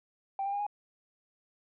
sine tone with pitch steps, 783 / 797.1 / 811.5 / 826.2 Hz, G5 / G5 / G#5 / G#5, -2 / +29 / -40 / -9 cents, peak -29 dBFS, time 0.39-0.666 s, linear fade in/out 2 ms, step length 69 ms, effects tanh soft clip ceiling -26 dBFS

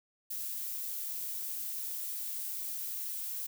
violet noise, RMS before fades -38 dBFS, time 0.3-3.47 s, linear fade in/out 10 ms, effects none

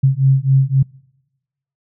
sine beating tone pair, 132.7 / 136.5 Hz, C3 / C#3, +25 / -26 cents, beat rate 3.8 Hz, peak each -13 dBFS, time 0.03-0.83 s, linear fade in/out 10 ms, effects noise-tail reverb RT60 1.0 s tail -26 dB re dry

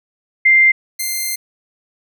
sine / 5% pulse tone pair in turn, 2094 / 2094 Hz, C7 / C7, +1 / +1 cents, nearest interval unison, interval 0 cents, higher neither, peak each -7 / -9 dBFS, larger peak first, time 0.45-0.72 / 0.99-1.36 s, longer second, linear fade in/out 10 ms, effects none

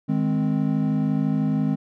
triangle chord, Ab major, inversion second, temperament equal, 155.56 / 207.7 / 261.6 Hz, Eb3 / Ab3 / C4, 0 / 0 / 0 cents, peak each -22 dBFS, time 0.08-1.76 s, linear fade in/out 20 ms, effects none

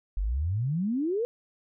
sine exponential sweep, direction up, 43.58 to 493.9 Hz, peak -25 dBFS, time 0.17-1.25 s, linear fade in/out 0 ms, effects none

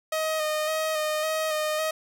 sawtooth tone with vibrato, 622.3 Hz, D#5, in tune, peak -21 dBFS, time 0.12-1.91 s, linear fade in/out 5 ms, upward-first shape square, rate 1.8 Hz, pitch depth 22 cents each way, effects none

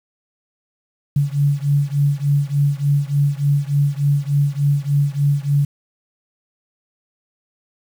sine beating tone pair, 141.4 / 144.8 Hz, C#3 / D3, +35 / -24 cents, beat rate 3.4 Hz, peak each -17 / -18 dBFS, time 1.16-5.65 s, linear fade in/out 5 ms, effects 7-bit

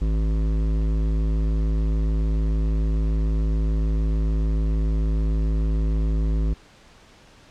triangle tone with hard clipping, 53.4 Hz, G#1, 49 cents sharp, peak -21 dBFS, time 0.01-6.54 s, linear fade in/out 10 ms, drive 17 dB, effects pink hiss -51 dBFS RMS until 7.5 s + low-pass 6000 Hz 12 dB/octave

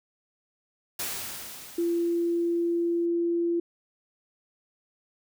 white noise with exponential decay, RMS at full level -31 dBFS, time 0.99-3.06 s, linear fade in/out 5 ms, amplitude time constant 450 ms
sine tone, 341.3 Hz, F4, 40 cents flat, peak -23 dBFS, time 1.78-3.6 s, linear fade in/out 5 ms
effects none

